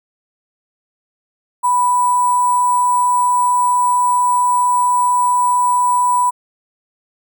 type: tone with sample-and-hold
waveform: sine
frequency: 987.8 Hz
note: B5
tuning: in tune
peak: -11 dBFS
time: 1.63-6.31 s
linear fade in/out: 20 ms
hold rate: 8820 Hz
effects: none